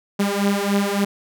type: beating tone pair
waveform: sawtooth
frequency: 199.1 / 202.6 Hz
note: G3 / G#3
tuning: +27 / -43 cents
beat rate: 3.5 Hz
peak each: -17 dBFS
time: 0.19-1.05 s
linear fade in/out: 10 ms
effects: none